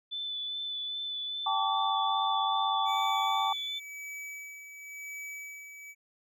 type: tone with vibrato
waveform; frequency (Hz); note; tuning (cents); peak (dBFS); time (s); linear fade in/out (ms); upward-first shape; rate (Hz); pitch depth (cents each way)
sine; 3498; A7; -11; -33; 0.11-3.8; 20; sine; 2.5; 16
type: chord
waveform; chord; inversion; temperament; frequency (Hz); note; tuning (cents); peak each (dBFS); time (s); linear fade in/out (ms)
sine; G suspended second; none; equal with one note detuned; 784 / 880 / 1147.8; G5 / A5 / D6; 0 / 0 / -40; -31; 1.46-3.53; 5
type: tone with tremolo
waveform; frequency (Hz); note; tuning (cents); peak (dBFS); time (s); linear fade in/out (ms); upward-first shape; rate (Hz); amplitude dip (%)
square; 2288; D7; -46; -39; 2.85-5.95; 50; sine; 0.95; 55
effects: none